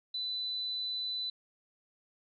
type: tone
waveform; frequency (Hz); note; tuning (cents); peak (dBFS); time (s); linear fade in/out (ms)
sine; 3996; B7; +20; -33; 0.14-1.3; 5
effects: none